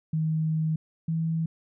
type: tone pair in turn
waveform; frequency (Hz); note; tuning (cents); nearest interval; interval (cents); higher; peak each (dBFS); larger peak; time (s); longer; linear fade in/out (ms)
sine; 158 / 162.54; D#3 / E3; +27 / -24; unison; 49; second; -23 / -24; first; 0.13-0.76 / 1.08-1.46; first; 5
effects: none